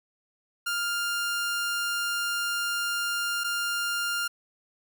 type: tone pair in turn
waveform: sawtooth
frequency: 1400 / 1400 Hz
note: F6 / F6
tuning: +4 / +4 cents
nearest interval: unison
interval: 0 cents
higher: neither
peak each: -23 / -23 dBFS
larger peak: neither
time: 0.66-3.44 / 3.44-4.28 s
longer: first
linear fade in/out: 10 ms
effects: none